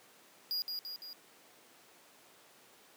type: tone with echo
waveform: square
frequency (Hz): 4863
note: D#8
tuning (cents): -40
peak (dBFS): -33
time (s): 0.51-0.62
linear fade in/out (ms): 0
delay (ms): 170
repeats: 3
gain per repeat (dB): -4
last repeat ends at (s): 1.13
effects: pink hiss -60 dBFS RMS until 2.96 s + high-pass 300 Hz 12 dB/octave